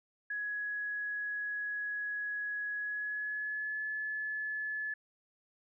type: tone with pitch glide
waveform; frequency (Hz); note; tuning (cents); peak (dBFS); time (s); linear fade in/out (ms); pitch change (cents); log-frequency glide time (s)
sine; 1676 to 1720.1; G#6 to A6; +15 to -40; -34; 0.3-4.94; 5; +45; 2.76-3.82
effects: none